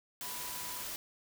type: tone in noise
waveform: sine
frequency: 987.8 Hz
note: B5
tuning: in tune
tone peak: -48 dBFS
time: 0.23-0.82 s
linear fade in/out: 0 ms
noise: white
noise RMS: -41 dBFS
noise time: 0.21-0.96 s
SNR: -10 dB
effects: none